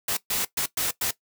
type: noise bursts at uneven times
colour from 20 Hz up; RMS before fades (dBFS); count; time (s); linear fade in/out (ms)
white; -26; 5; 0.08-0.17 / 0.3-0.45 / 0.57-0.66 / 0.77-0.91 / 1.01-1.11; 5
effects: noise-tail reverb RT60 0.1 s tail -17 dB re dry